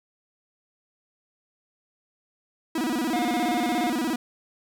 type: tone with vibrato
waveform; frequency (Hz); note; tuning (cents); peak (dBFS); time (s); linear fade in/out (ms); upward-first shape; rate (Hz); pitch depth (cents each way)
45% pulse; 280.2; C#4; +19; -24; 2.75-4.16; 5; square; 17; 250
type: harmonic tone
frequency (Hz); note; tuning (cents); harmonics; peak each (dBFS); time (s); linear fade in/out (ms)
716; F5; +43; 1 / 3 / 5; -27 / -37 / -41; 3.13-3.9; 2
effects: none